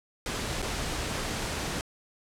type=noise with dropouts; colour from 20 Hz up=pink; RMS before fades=-32 dBFS; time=0.26-1.81 s; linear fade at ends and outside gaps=1 ms; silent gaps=0.619-0.625 s; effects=low-pass 9000 Hz 12 dB/octave

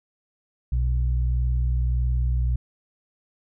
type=tone pair together; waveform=sine; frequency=61.74 / 123.38 Hz; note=B1 / B2; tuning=0 / -1 cents; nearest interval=octave; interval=1199 cents; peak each=-20 / -28 dBFS; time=0.72-2.56 s; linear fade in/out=5 ms; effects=none

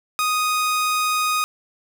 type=tone; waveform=sawtooth; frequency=1244.5 Hz; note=D#6; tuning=in tune; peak=-15 dBFS; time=0.19-1.44 s; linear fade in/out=0 ms; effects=none

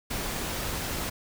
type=noise; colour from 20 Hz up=pink; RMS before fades=-32 dBFS; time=0.1-1.1 s; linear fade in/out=10 ms; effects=none

